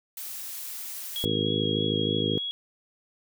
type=noise; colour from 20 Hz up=blue; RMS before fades=-37 dBFS; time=0.17-1.25 s; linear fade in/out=2 ms
type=tone with vibrato; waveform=sine; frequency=3310 Hz; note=G#7; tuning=6 cents flat; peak=-29 dBFS; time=1.16-2.51 s; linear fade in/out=0 ms; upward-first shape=sine; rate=3.3 Hz; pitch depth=12 cents each way
type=harmonic tone; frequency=52.9 Hz; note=G#1; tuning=33 cents sharp; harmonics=2 / 3 / 4 / 5 / 6 / 7 / 8 / 9; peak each=-33 / -33 / -33 / -33 / -33 / -33 / -33 / -33 dBFS; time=1.24-2.38 s; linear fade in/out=0 ms
effects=none